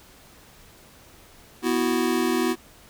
square chord, B suspended fourth, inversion none, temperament just, 246.9 / 329.3 / 370.4 Hz, B3 / E4 / F#4, 0 / -2 / +2 cents, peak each -26 dBFS, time 1.62-2.56 s, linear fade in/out 50 ms, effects pink hiss -51 dBFS RMS until 2.89 s

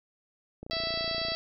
click train, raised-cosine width 2 ms, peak -28 dBFS, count 21, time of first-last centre 0.63-1.32 s, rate 29 Hz
harmonic tone, 659.3 Hz, E5, in tune, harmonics 1 / 2 / 3 / 4 / 5 / 6 / 7 / 8, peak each -35 / -42 / -40 / -42 / -40 / -37 / -34 / -43 dBFS, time 0.71-1.35 s, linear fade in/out 0 ms
effects none

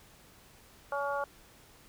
harmonic tone, 282.4 Hz, C#4, 32 cents sharp, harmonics 2 / 3 / 4 / 5, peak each -34 / -36 / -37 / -38 dBFS, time 0.92-1.24 s, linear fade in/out 2 ms, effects pink hiss -58 dBFS RMS until 1.88 s

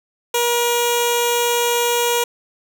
10% pulse tone with notch filter, 477.3 Hz, A#4, 41 cents sharp, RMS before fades -18 dBFS, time 0.34-2.24 s, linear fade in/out 5 ms, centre 1700 Hz, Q 0.89, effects none

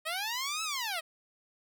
10% pulse linear two-way sweep, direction up then down, 613 to 1319 to 613 Hz, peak -24 dBFS, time 0.05-1.01 s, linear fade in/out 20 ms, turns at 0.63 s, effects none

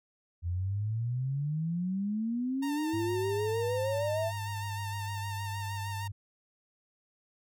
sine exponential sweep, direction up, 84 to 683 Hz, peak -29 dBFS, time 0.42-4.32 s, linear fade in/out 50 ms
sawtooth tone with vibrato, 911 Hz, A#5, 40 cents flat, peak -34 dBFS, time 2.62-6.08 s, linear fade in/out 10 ms, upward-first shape sine, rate 6.5 Hz, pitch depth 45 cents each way
sine tone with pitch glide, 103.83 to 100.35 Hz, G#2 to G2, 0 to +41 cents, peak -35 dBFS, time 2.93-6.12 s, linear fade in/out 10 ms, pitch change -59 cents, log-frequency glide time 3.49-5.59 s
effects none

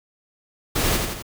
pink noise with echo, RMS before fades -22 dBFS, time 0.75-0.97 s, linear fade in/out 10 ms, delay 85 ms, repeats 3, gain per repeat -4 dB, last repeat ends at 1.225 s, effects none

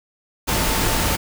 sine tone in noise, 893 Hz, A5, 25 cents sharp, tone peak -30 dBFS, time 0.47-1.17 s, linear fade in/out 20 ms, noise pink, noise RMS -20 dBFS, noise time 0.47-1.17 s, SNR -13 dB, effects none

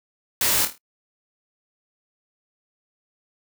white noise with echo, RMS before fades -21 dBFS, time 0.41-0.65 s, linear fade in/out 2 ms, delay 26 ms, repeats 5, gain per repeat -7 dB, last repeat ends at 0.78 s, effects noise-tail reverb RT60 0.1 s tail -25 dB re dry

